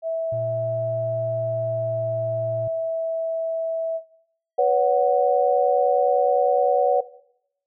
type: tone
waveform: sine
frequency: 654 Hz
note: E5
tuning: 14 cents flat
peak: -22 dBFS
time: 0.02-4.01 s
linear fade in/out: 50 ms
type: tone with pitch glide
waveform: triangle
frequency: 116.54 to 114.94 Hz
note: A#2 to A#2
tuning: 0 to -24 cents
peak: -28 dBFS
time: 0.32-2.68 s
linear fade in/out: 5 ms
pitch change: -24 cents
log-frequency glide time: 1.39-2.2 s
type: chord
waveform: sine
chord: B suspended second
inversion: none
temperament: equal with one note detuned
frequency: 493.9 / 563.7 / 740 Hz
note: B4 / C#5 / F#5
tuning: 0 / +29 / 0 cents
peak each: -20 dBFS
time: 4.58-7.01 s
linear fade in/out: 10 ms
effects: noise-tail reverb RT60 0.7 s tail -17 dB re dry